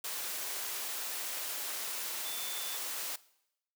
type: tone in noise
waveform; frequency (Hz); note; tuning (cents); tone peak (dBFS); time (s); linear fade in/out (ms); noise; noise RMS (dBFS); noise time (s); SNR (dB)
sine; 3517; A7; -1; -43; 2.25-2.77; 5; white; -38; 0.04-3.16; -8
effects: noise-tail reverb RT60 0.8 s tail -20 dB re dry + high-pass 400 Hz 12 dB/octave